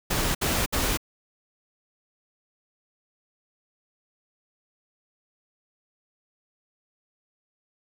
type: noise bursts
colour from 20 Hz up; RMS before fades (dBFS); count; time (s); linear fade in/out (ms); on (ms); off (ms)
pink; -25; 3; 0.1-0.974; 10; 250; 62
effects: none